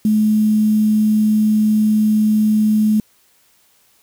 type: tone with quantisation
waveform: sine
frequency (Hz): 214.3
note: A3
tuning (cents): -45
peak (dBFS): -11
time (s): 0.05-3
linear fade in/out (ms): 2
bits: 6
effects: white hiss -56 dBFS RMS until 4.02 s